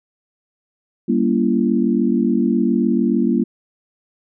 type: chord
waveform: sine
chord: G diminished seventh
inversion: none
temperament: just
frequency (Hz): 196 / 235.2 / 282.2 / 338.7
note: G3 / Bb3 / Db4 / Fb4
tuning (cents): 0 / +16 / +31 / +47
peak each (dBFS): -20 / -17 / -22 / -21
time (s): 1.08-3.44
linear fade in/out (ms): 10
effects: none